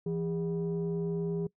sine tone pair together, 167.9 / 405.3 Hz, E3 / G#4, +32 / -42 cents, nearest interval octave + minor third, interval 1526 cents, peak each -30 / -32 dBFS, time 0.06-1.47 s, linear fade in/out 5 ms, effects noise-tail reverb RT60 0.1 s tail -22 dB re dry + tanh soft clip ceiling -25 dBFS

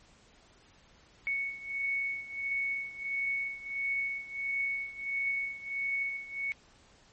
sine beating tone pair, 2217 / 2218.5 Hz, C#7 / C#7, 0 / +1 cents, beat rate 1.5 Hz, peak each -33 / -36 dBFS, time 1.27-6.52 s, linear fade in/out 0 ms, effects pink hiss -61 dBFS RMS until 7.12 s + MP3 32 kbps

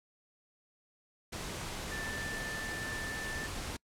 sine tone in noise, 1768 Hz, A6, 8 cents sharp, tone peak -39 dBFS, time 1.91-3.47 s, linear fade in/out 10 ms, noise pink, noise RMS -40 dBFS, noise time 1.32-3.77 s, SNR -2 dB, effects noise-tail reverb RT60 0.1 s tail -26 dB re dry + low-pass 10000 Hz 12 dB/octave

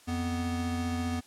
square tone pair together, 87.2 / 246.6 Hz, F2 / B3, -2 / -2 cents, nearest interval octave + tritone, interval 1800 cents, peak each -34 / -32 dBFS, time 0.07-1.21 s, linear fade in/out 20 ms, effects white hiss -57 dBFS RMS until 1.26 s + low-pass 10000 Hz 12 dB/octave

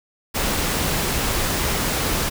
pink noise, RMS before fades -22 dBFS, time 0.34-2.3 s, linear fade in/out 20 ms, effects none

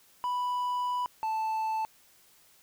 triangle tone pair in turn, 987.8 / 880 Hz, B5 / A5, 0 / 0 cents, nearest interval major second, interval 200 cents, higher first, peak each -26 dBFS, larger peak neither, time 0.24-1.06 / 1.23-1.85 s, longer first, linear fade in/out 0 ms, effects white hiss -61 dBFS RMS until 2.62 s

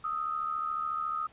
sine tone pair together, 1244.5 / 1318.5 Hz, D#6 / E6, 0 / 0 cents, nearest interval minor second, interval 100 cents, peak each -31 / -36 dBFS, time 0.04-1.27 s, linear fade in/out 5 ms, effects pink hiss -59 dBFS RMS until 1.32 s + resampled to 8000 Hz

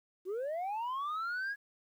sine linear sweep, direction up, 349.2 to 1680 Hz, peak -31 dBFS, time 0.25-1.56 s, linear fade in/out 50 ms, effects tanh soft clip ceiling -33 dBFS + 11-bit

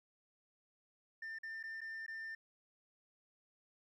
sine tone with dropouts, 1795 Hz, A6, 34 cents sharp, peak -40 dBFS, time 1.22-2.35 s, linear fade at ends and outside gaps 5 ms, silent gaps 1.387-1.432 / 1.629-1.637 / 1.807-1.814 / 2.064-2.08 s, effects tanh soft clip ceiling -42 dBFS + 13-bit

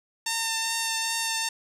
5% pulse tone with vibrato, 905 Hz, A5, 48 cents sharp, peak -13 dBFS, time 0.26-1.49 s, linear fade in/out 5 ms, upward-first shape triangle, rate 2.5 Hz, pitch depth 15 cents each way, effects low-pass 11000 Hz 12 dB/octave

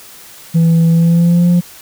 sine tone with pitch glide, 165.5 to 175.34 Hz, E3 to F3, +7 to +7 cents, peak -4 dBFS, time 0.54-1.61 s, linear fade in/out 20 ms, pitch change +100 cents, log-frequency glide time 0.92-1.49 s, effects tanh soft clip ceiling -6 dBFS + white hiss -37 dBFS RMS until 1.81 s

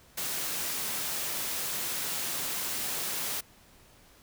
white high-pass noise, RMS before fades -33 dBFS, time 0.17-3.41 s, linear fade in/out 10 ms, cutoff 100 Hz, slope 12 dB/octave, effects pink hiss -58 dBFS RMS until 4.22 s

